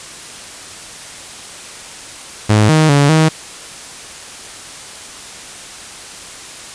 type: tone with pitch steps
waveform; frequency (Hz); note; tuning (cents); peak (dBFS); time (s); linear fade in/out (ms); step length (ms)
sawtooth; 106.6 / 156.4 / 142.6 / 158.1; G#2 / D#3 / C#3 / D#3; +46 / +9 / +49 / +28; -4; 2.49-3.29; 10; 200
effects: white hiss -32 dBFS RMS until 6.74 s + resampled to 22050 Hz